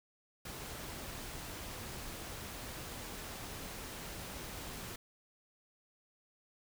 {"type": "noise", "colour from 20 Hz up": "pink", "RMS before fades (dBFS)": -45, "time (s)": [0.45, 4.96], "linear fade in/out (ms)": 5, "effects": []}